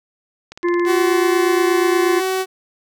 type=click train; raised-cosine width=0.2 ms; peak=-18 dBFS; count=12; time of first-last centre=0.52-1.128 s; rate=18.1 Hz
type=harmonic tone; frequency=348.3 Hz; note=F4; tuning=5 cents flat; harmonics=1 / 3 / 5 / 6; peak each=-15 / -25 / -29 / -31 dBFS; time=0.63-2.21 s; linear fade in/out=20 ms
type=tone; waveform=sawtooth; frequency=376.7 Hz; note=F#4; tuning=31 cents sharp; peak=-14 dBFS; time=0.85-2.46 s; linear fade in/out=50 ms
effects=none